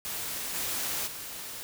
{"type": "noise with level steps", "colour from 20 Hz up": "white", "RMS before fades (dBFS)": [-35, -32, -40], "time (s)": [0.05, 1.63], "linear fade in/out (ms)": 0, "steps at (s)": [0.54, 1.06], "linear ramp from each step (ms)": 20, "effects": []}